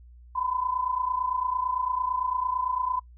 sine tone pair together, 987.8 / 1016.7 Hz, B5 / B5, 0 / +50 cents, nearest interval unison, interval 50 cents, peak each -30 / -27 dBFS, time 0.35-3 s, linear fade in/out 10 ms, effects noise-tail reverb RT60 0.1 s tail -22 dB re dry + added 60 Hz sine -47 dBFS peak until 3.17 s

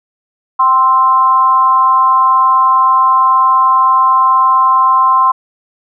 sine tone with amplitude modulation, 1046.5 Hz, C6, in tune, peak -3 dBFS, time 0.59-5.32 s, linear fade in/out 10 ms, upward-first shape sine, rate 271 Hz, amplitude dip 65%, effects none

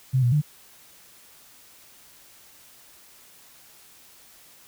sine tone with pitch steps, 130.5 / 121.4 / 149 Hz, C3 / B2 / D3, -4 / -29 / +25 cents, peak -17 dBFS, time 0.13-0.418 s, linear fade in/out 20 ms, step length 96 ms, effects white hiss -52 dBFS RMS until 4.67 s

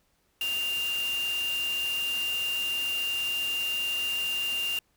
sine tone in noise, 2794 Hz, F7, in tune, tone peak -27 dBFS, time 0.41-4.79 s, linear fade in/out 2 ms, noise white, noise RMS -39 dBFS, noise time 0.41-4.79 s, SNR +9 dB, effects pink hiss -70 dBFS RMS until 4.96 s

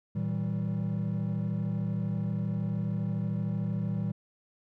triangle tone cluster, 114.4 / 160.6 / 193.4 Hz, A#2 / E3 / G3, -32 / -45 / -23 cents, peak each -30 dBFS, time 0.15-4.12 s, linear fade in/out 10 ms, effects tanh soft clip ceiling -21 dBFS

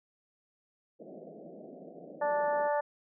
white band-pass noise, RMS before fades -48 dBFS, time 0.99-2.69 s, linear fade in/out 20 ms, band 160 to 690 Hz, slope 96 dB/octave
harmonic tone, 293 Hz, D4, 4 cents flat, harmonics 2 / 3 / 4 / 5 / 6, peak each -29 / -31 / -41 / -43 / -41 dBFS, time 2.21-2.81 s, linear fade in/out 10 ms
effects none

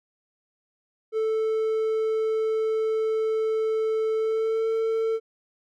triangle tone with pitch glide, 440 to 447.7 Hz, A4 to A4, 0 to +30 cents, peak -20 dBFS, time 1.12-5.2 s, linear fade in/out 50 ms, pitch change +30 cents, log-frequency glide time 4.16-4.67 s, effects none

